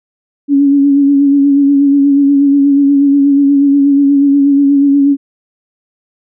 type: tone with vibrato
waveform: sine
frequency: 280.8 Hz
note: C#4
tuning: 22 cents sharp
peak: -5 dBFS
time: 0.48-5.17 s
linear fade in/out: 50 ms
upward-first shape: sine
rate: 8.3 Hz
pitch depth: 31 cents each way
effects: none